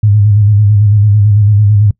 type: tone with vibrato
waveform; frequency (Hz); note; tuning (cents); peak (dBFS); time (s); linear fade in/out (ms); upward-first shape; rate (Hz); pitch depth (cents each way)
sine; 103.83; G#2; 0; -4; 0.03-1.91; 5; square; 9; 47
effects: noise-tail reverb RT60 0.1 s tail -22 dB re dry